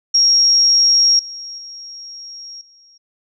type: tone with level steps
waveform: sine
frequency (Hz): 5588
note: F8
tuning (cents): 0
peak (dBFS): -9 / -28 / -31 / -46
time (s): 0.14-2.98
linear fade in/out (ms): 10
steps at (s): 1.19 / 1.58 / 2.61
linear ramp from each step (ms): 2
effects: none